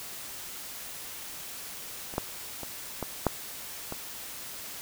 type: clicks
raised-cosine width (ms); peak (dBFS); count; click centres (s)
1; -26 / -13 / -23 / -17 / -8 / -20; 6; 2.139 / 2.181 / 2.633 / 3.027 / 3.267 / 3.924
effects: white hiss -41 dBFS RMS until 4.81 s